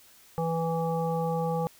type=harmonic tone; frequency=164.81 Hz; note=E3; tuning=in tune; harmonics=1 / 3 / 5 / 7; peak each=-29 / -30 / -32 / -40 dBFS; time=0.38-1.67 s; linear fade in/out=0 ms; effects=white hiss -56 dBFS RMS until 1.79 s